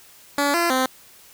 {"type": "tone with pitch steps", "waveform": "10% pulse", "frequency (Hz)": [285.3, 341.9, 259.2], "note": ["C#4", "F4", "C4"], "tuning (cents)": [50, -37, -16], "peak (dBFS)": -10, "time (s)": [0.38, 0.86], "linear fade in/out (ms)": 2, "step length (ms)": 160, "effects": ["white hiss -49 dBFS RMS until 1.33 s"]}